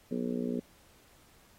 harmonic tone, 60.4 Hz, B1, 38 cents flat, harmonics 3 / 4 / 5 / 6 / 7 / 8 / 9, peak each -38 / -33 / -41 / -43 / -38 / -44 / -45 dBFS, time 0.11-0.6 s, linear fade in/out 5 ms, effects pink hiss -62 dBFS RMS until 1.58 s + AAC 48 kbps

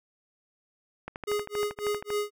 click train, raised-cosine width 0.5 ms, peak -21 dBFS, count 14, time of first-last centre 1.08-2.104 s, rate 12.7 Hz
square tone with tremolo, 415.3 Hz, G#4, in tune, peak -26 dBFS, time 1.27-2.31 s, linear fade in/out 10 ms, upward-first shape sine, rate 3.6 Hz, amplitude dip 100%
effects none

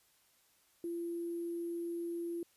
sine tone with sample-and-hold, 340.9 Hz, F4, 42 cents flat, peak -36 dBFS, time 0.84-2.43 s, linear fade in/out 2 ms, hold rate 11025 Hz, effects white hiss -70 dBFS RMS until 2.56 s + resampled to 32000 Hz

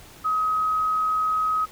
sine tone, 1267 Hz, D#6, 31 cents sharp, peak -20 dBFS, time 0.24-1.66 s, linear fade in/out 20 ms, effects pink hiss -47 dBFS RMS until 1.71 s

